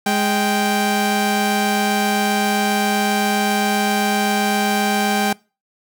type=tone pair together; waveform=sawtooth; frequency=207.9 / 784 Hz; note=G#3 / G5; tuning=+2 / 0 cents; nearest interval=octave + major seventh; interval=2298 cents; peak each=-15 dBFS; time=0.06-5.33 s; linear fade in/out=5 ms; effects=noise-tail reverb RT60 0.3 s tail -23 dB re dry